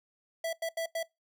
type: tone bursts at uneven times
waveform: square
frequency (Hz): 659.3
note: E5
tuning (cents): 0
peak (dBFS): -31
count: 4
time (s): 0.44-0.53 / 0.62-0.69 / 0.77-0.86 / 0.95-1.03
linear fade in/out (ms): 5
effects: noise-tail reverb RT60 0.2 s tail -23 dB re dry